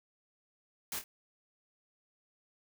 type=noise with echo; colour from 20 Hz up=white; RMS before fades=-38 dBFS; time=0.92-0.99 s; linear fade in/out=2 ms; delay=25 ms; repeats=2; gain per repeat=-8 dB; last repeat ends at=1.04 s; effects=none